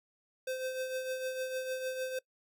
square tone with tremolo, 517 Hz, C5, 21 cents flat, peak -33 dBFS, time 0.47-2.19 s, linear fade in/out 5 ms, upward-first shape triangle, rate 6.6 Hz, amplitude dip 55%, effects noise-tail reverb RT60 0.1 s tail -23 dB re dry

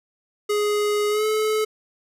square tone with pitch glide, 416.4 to 431.6 Hz, G#4 to A4, +5 to -33 cents, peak -20 dBFS, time 0.49-1.65 s, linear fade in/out 10 ms, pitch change +62 cents, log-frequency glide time 1.09-1.25 s, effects resampled to 32000 Hz

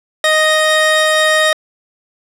30% pulse tone pair together, 622.3 / 1864.8 Hz, D#5 / A#6, 0 / 0 cents, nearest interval octave + perfect fifth, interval 1900 cents, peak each -10 dBFS, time 0.24-1.53 s, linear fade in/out 2 ms, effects low-pass 10000 Hz 12 dB/octave

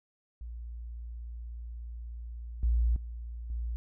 sine tone with level steps, 58.27 Hz, A#1, in tune, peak -38 / -23 / -37 / -31 dBFS, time 0.41-3.76 s, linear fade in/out 0 ms, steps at 2.63 / 2.96 / 3.5 s, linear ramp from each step 2 ms, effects none

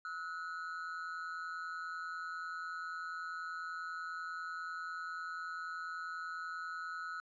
triangle ring-modulated tone, 1382 Hz, F6, 19 cents flat, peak -35 dBFS, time 0.05-7.2 s, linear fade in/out 0 ms, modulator 85.1 Hz, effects resampled to 16000 Hz

